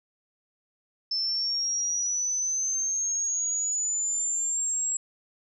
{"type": "linear sweep", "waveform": "sine", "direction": "up", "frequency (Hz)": [5274, 7660], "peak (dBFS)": -25, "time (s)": [1.11, 4.97], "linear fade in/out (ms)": 5, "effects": []}